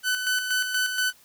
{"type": "tone with tremolo", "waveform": "sawtooth", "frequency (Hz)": 1504, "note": "F#6", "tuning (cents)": 28, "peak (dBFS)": -18, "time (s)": [0.03, 1.13], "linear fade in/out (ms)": 50, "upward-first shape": "square", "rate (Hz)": 4.2, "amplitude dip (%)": 50, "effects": ["white hiss -56 dBFS RMS until 1.24 s"]}